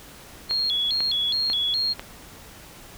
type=tone with vibrato; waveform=sine; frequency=3784 Hz; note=A#7; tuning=25 cents sharp; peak=-21 dBFS; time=0.49-1.94 s; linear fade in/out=20 ms; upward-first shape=square; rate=2.4 Hz; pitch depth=200 cents each way
type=click train; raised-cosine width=0.3 ms; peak=-16 dBFS; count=4; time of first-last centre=0.51-1.995 s; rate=2.02 Hz
effects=pink hiss -45 dBFS RMS until 2.97 s